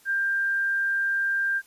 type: tone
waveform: sine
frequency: 1590 Hz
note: G6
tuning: 24 cents sharp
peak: -22 dBFS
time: 0.05-1.62 s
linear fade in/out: 50 ms
effects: white hiss -57 dBFS RMS until 1.66 s + resampled to 32000 Hz